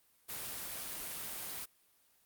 white noise, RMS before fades -42 dBFS, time 0.28-1.66 s, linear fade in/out 20 ms, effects white hiss -70 dBFS RMS until 2.25 s + Opus 32 kbps

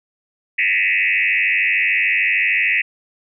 sine tone with frequency modulation, 2273 Hz, C#7, 43 cents sharp, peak -14 dBFS, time 0.58-2.82 s, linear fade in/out 10 ms, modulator 93.4 Hz, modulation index 4.3, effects none

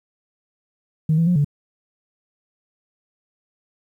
sine tone with pitch steps, 156.9 / 165.8 / 177.7 / 144.8 Hz, D#3 / E3 / F3 / D3, +15 / +10 / +30 / -24 cents, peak -13 dBFS, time 1.09-1.446 s, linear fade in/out 5 ms, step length 89 ms, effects tanh soft clip ceiling -10 dBFS + 9-bit

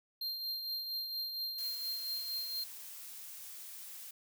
square tone with tremolo, 4186 Hz, C8, in tune, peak -35 dBFS, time 0.21-2.64 s, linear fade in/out 5 ms, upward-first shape triangle, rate 4.3 Hz, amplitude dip 50%
blue noise, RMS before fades -48 dBFS, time 1.58-4.11 s, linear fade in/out 5 ms
effects none

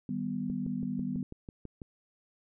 sine chord, Eb augmented, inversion none, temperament equal, 155.56 / 196 / 246.9 Hz, Eb3 / G3 / B3, 0 / 0 / 0 cents, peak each -39 / -35 / -34 dBFS, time 0.09-1.23 s, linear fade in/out 2 ms
click train, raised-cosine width 3 ms, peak -29 dBFS, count 9, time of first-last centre 0.5-1.818 s, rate 6.07 Hz
effects none

